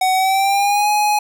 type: tone with pitch glide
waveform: square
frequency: 750 to 837 Hz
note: F#5 to G#5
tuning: +23 to +13 cents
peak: -14 dBFS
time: 0.01-1.19 s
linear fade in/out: 5 ms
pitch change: +190 cents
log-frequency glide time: 0.14-0.89 s
effects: none